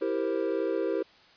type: chord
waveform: triangle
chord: C dominant seventh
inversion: first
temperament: equal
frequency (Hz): 329.6 / 392 / 466.2 / 523.3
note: E4 / G4 / Bb4 / C5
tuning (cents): 0 / 0 / 0 / 0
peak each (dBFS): -30 / -29 / -30 / -31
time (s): 0.01-1.03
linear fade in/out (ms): 10
effects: white hiss -57 dBFS RMS until 1.36 s + resampled to 11025 Hz